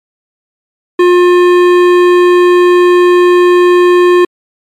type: tone with hard clipping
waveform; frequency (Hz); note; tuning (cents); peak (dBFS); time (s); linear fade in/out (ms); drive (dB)
sine; 355.8; F4; +32; -5; 0.99-4.25; 5; 14
effects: MP3 96 kbps